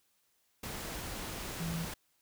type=tone in noise; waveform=sine; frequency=166.5 Hz; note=E3; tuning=18 cents sharp; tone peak=-35 dBFS; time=1.6-1.85 s; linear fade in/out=5 ms; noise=pink; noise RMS=-41 dBFS; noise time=0.63-1.94 s; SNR=+3 dB; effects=white hiss -74 dBFS RMS until 2.21 s